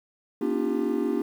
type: tone cluster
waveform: triangle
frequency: 237.4 / 279.1 / 305.2 / 352.4 / 399.3 Hz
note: A#3 / C#4 / D#4 / F4 / G4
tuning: +32 / +12 / -33 / +16 / +32 cents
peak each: -28 dBFS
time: 0.41-1.22 s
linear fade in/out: 5 ms
effects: 9-bit